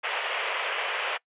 white band-pass noise, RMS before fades -30 dBFS, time 0.03-1.18 s, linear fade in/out 20 ms, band 440 to 3100 Hz, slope 48 dB/octave, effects noise-tail reverb RT60 0.1 s tail -23 dB re dry + resampled to 8000 Hz

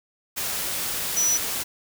sine tone in noise, 5910 Hz, F#8, 3 cents flat, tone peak -19 dBFS, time 1.16-1.38 s, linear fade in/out 20 ms, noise white, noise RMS -28 dBFS, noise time 0.36-1.64 s, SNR +6 dB, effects none

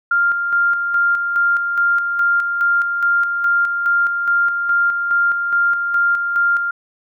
sine tone with tremolo, 1396.9 Hz, F6, in tune, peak -12 dBFS, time 0.11-6.71 s, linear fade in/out 5 ms, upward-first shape square, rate 2.4 Hz, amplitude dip 45%, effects none

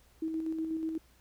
sine tone with tremolo, 320.8 Hz, E4, 47 cents flat, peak -30 dBFS, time 0.22-0.98 s, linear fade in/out 5 ms, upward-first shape square, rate 8.2 Hz, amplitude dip 35%, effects added 60 Hz sine -63 dBFS peak until 1.2 s + pink hiss -65 dBFS RMS until 1.2 s

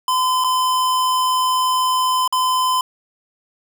square tone with dropouts, 1021 Hz, C6, 43 cents flat, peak -16 dBFS, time 0.08-2.81 s, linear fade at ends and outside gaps 2 ms, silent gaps 0.44-0.444 / 2.277-2.325 s, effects none

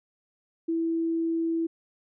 sine tone, 329.6 Hz, E4, in tune, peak -24 dBFS, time 0.68-1.67 s, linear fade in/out 10 ms, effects none

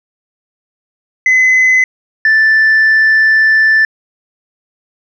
sine tone pair in turn, 2031 / 1762.4 Hz, B6 / A6, +48 / +2 cents, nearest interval major second, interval 246 cents, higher first, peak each -4 dBFS, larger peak neither, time 1.26-1.84 / 2.25-3.85 s, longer second, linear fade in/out 2 ms, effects tanh soft clip ceiling -4 dBFS

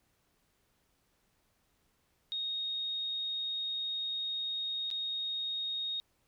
sine tone with dropouts, 3729 Hz, A#7, in tune, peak -33 dBFS, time 2.32-6 s, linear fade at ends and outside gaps 0 ms, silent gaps 4.903-4.912 s, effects pink hiss -74 dBFS RMS until 6.27 s

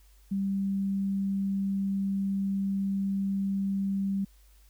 sine tone, 196 Hz, G3, in tune, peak -26 dBFS, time 0.31-4.25 s, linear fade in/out 10 ms, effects added 50 Hz sine -55 dBFS peak until 4.69 s + white hiss -65 dBFS RMS until 4.69 s

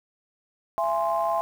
sine chord, E augmented, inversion none, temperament equal with one note detuned, 672.3 / 830.6 / 1046.5 Hz, E5 / G#5 / B#5, +34 / 0 / 0 cents, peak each -25 / -28 / -27 dBFS, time 0.78-1.41 s, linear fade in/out 0 ms
click train, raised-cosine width 0.5 ms, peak -31 dBFS, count 38, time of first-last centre 0.84-1.408 s, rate 65.1 Hz
effects 8-bit

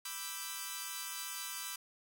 5% pulse chord, E minor seventh, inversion second, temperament equal, 987.8 / 1174.7 / 1318.5 / 1568 Hz, B5 / D6 / E6 / G6, 0 / 0 / 0 / 0 cents, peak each -34 dBFS, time 0.05-1.76 s, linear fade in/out 5 ms, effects none

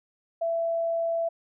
sine tone, 667 Hz, E5, 20 cents sharp, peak -24 dBFS, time 0.41-1.29 s, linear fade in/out 10 ms, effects none

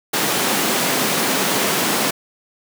pink high-pass noise, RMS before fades -19 dBFS, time 0.13-2.11 s, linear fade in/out 10 ms, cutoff 180 Hz, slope 24 dB/octave, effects none

